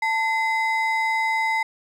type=ring-modulated tone; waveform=triangle; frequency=1470 Hz; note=F#6; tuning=12 cents flat; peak=-15 dBFS; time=0.02-1.63 s; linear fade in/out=5 ms; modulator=581 Hz; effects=none